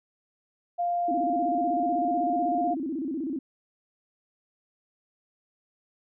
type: tone with pitch glide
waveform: sine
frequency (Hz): 698.5 to 702.5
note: F5 to F5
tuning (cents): 0 to +10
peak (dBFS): -24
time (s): 0.78-2.75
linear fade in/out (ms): 20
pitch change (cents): +10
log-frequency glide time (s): 1.23-2.25
type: tone with vibrato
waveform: sine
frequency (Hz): 293.7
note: D4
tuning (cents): 0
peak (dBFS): -28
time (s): 1.08-3.39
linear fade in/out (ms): 5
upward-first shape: square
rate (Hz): 16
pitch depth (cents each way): 180
effects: none